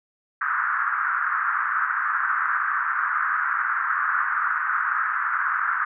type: band-pass noise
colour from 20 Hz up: pink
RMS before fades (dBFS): -24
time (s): 0.41-5.85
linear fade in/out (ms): 5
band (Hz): 1200 to 1600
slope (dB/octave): 48
effects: none